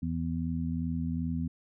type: harmonic tone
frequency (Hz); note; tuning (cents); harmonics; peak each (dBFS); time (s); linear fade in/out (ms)
82.6; E2; +4; 1 / 2 / 3; -35 / -33 / -33; 0.02-1.48; 10
effects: none